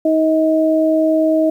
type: tone pair together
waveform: sine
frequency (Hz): 316 / 634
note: D#4 / D#5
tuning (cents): +27 / +32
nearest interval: octave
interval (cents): 1205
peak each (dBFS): -14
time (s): 0.05-1.5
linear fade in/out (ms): 5
effects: 8-bit